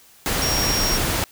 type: tone in noise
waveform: sine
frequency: 5588 Hz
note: F8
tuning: in tune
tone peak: -22 dBFS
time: 0.42-0.97 s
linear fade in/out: 0 ms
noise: pink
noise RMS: -22 dBFS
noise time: 0.26-1.24 s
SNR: -3 dB
effects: white hiss -51 dBFS RMS until 1.31 s